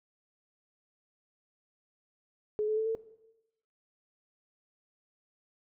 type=tone with pitch steps; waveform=sine; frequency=424.4 / 432.1 / 439.9 / 447.8 Hz; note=G#4 / A4 / A4 / A4; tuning=+38 / -31 / 0 / +30 cents; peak=-27 dBFS; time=2.59-2.95 s; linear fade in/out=0 ms; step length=90 ms; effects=noise-tail reverb RT60 0.9 s tail -17 dB re dry